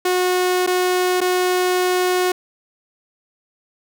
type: tone with dropouts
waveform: sawtooth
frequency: 364 Hz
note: F#4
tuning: 28 cents flat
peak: -12 dBFS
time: 0.05-2.32 s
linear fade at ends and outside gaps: 5 ms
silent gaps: 0.665-0.673 / 1.206-1.213 s
effects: none